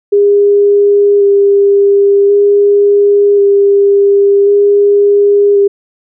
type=tone with vibrato; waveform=sine; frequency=403.4 Hz; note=G4; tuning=50 cents sharp; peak=-4 dBFS; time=0.12-5.68 s; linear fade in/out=10 ms; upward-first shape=square; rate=0.46 Hz; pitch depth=12 cents each way; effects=none